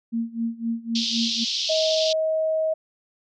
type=tone with tremolo; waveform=sine; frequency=230 Hz; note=A#3; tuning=23 cents flat; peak=-21 dBFS; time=0.12-1.45 s; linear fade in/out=20 ms; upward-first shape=sine; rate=3.9 Hz; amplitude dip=90%
type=band-pass noise; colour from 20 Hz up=pink; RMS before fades=-26 dBFS; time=0.95-2.13 s; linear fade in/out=5 ms; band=3100 to 5500 Hz; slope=48 dB/octave
type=tone; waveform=sine; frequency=634 Hz; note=D#5; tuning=32 cents sharp; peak=-20 dBFS; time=1.69-2.74 s; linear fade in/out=10 ms
effects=none